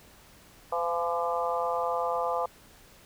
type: harmonic tone with a mistuned harmonic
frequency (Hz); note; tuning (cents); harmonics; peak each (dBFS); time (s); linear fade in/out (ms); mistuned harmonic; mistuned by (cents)
170; F3; -46; 3 / 4 / 5 / 6 / 7; -31 / -32 / -33 / -34 / -34; 0.72-2.46; 5; 4; +20
effects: pink hiss -55 dBFS RMS until 3.05 s